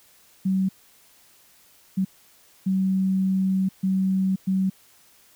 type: tone bursts at uneven times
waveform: sine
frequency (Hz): 190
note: F#3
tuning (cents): +46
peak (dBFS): -19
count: 5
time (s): 0.45-0.69 / 1.97-2.05 / 2.66-3.69 / 3.83-4.36 / 4.47-4.7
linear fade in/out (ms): 10
effects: white hiss -56 dBFS RMS until 5.35 s